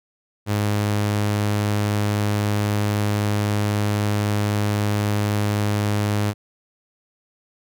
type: tone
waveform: sawtooth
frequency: 103.83 Hz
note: G#2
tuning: in tune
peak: -15 dBFS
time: 0.46-6.34 s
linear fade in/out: 50 ms
effects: none